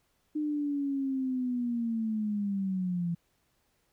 sine linear sweep, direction down, 304.6 to 168.2 Hz, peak -28 dBFS, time 0.35-3.15 s, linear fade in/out 10 ms, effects pink hiss -73 dBFS RMS until 3.92 s

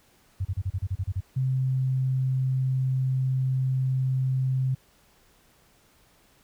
sine tone bursts, 94.5 Hz, F#2, 37 cents sharp, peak -24 dBFS, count 10, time 0.4-1.207 s, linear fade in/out 10 ms, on 51 ms, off 33 ms
sine tone, 130.81 Hz, C3, in tune, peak -22 dBFS, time 1.36-4.75 s, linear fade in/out 10 ms
effects pink hiss -61 dBFS RMS until 6.43 s

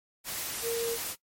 sine tone in noise, 464.1 Hz, A#4, 8 cents flat, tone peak -28 dBFS, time 0.62-0.98 s, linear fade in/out 50 ms, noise white, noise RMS -35 dBFS, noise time 0.24-1.16 s, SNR +4 dB, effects noise-tail reverb RT60 0.1 s tail -19 dB re dry + MP3 64 kbps

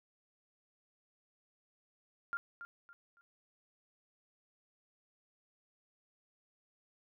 sine tone with echo, 1396.9 Hz, F6, in tune, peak -34 dBFS, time 2.33-2.37 s, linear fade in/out 0 ms, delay 280 ms, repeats 3, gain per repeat -10 dB, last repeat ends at 3.21 s, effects none

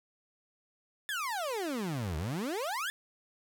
30% pulse exponential two-way sweep, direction down then up, 1779 to 73.42 to 1779 Hz, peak -30 dBFS, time 1.09-2.9 s, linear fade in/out 0 ms, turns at 2.17 s, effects none

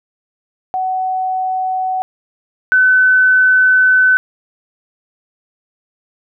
sine tone pair in turn, 749 / 1511.9 Hz, F#5 / F#6, +21 / +37 cents, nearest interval octave, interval 1216 cents, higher second, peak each -15 / -7 dBFS, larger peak second, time 0.74-2.02 / 2.72-4.17 s, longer second, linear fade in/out 0 ms, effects none

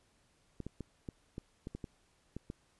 clicks, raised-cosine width 3 ms, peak -28 dBFS, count 10, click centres 0.603 / 0.666 / 0.807 / 1.088 / 1.381 / 1.671 / 1.75 / 1.842 / 2.366 / 2.501 s, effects pink hiss -71 dBFS RMS until 2.79 s + resampled to 24000 Hz

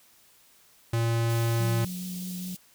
square tone, 115.6 Hz, A#2, 14 cents flat, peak -24 dBFS, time 0.93-1.85 s, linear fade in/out 5 ms
white band-stop noise, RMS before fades -42 dBFS, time 1.29-2.57 s, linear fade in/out 10 ms, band 510 to 2900 Hz, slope 24 dB/octave
sine tone with vibrato, 181.8 Hz, F#3, 30 cents flat, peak -33 dBFS, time 1.6-2.55 s, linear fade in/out 5 ms, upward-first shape triangle, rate 4.9 Hz, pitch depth 18 cents each way
effects white hiss -59 dBFS RMS until 2.74 s

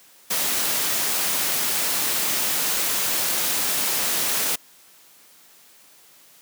white noise, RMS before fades -23 dBFS, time 0.3-4.56 s, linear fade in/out 10 ms, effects white hiss -52 dBFS RMS until 6.41 s + high-pass 150 Hz 12 dB/octave

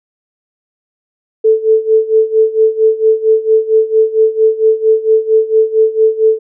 sine tone with tremolo, 440 Hz, A4, in tune, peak -4 dBFS, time 1.44-6.39 s, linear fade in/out 10 ms, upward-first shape sine, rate 4.4 Hz, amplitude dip 85%, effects none

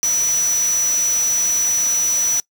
sine tone in noise, 5910 Hz, F#8, 3 cents flat, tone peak -15 dBFS, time 0.03-2.4 s, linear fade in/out 0 ms, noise white, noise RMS -28 dBFS, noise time 0.03-2.4 s, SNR +10 dB, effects noise-tail reverb RT60 0.1 s tail -22 dB re dry

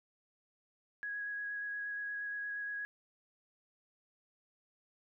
sine tone with vibrato, 1661.2 Hz, G#6, in tune, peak -37 dBFS, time 1.03-2.85 s, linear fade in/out 0 ms, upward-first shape square, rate 8.5 Hz, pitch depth 9 cents each way, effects none

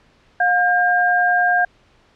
sine tone pair together, 714.9 / 1605 Hz, F5 / G6, +40 / +40 cents, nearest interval octave + major second, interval 1400 cents, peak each -16 dBFS, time 0.4-1.65 s, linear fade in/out 5 ms, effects pink hiss -55 dBFS RMS until 2.15 s + low-pass 4000 Hz 12 dB/octave

